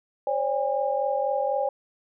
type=tone cluster; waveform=sine; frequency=531 / 575 / 811 Hz; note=C5 / D5 / G#5; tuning=+25 / -37 / -41 cents; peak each=-27 dBFS; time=0.27-1.69 s; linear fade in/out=2 ms; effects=none